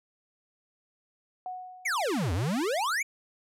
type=tone with exponential decay; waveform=sine; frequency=736 Hz; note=F#5; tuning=9 cents flat; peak=-32 dBFS; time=1.46-2.38 s; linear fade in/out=1 ms; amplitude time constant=200 ms
type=exponential two-way sweep; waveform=square; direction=down then up; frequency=2400 to 78.7 to 2400 Hz; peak=-27 dBFS; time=1.85-3.03 s; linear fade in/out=10 ms; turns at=2.33 s
effects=low-pass 12000 Hz 12 dB/octave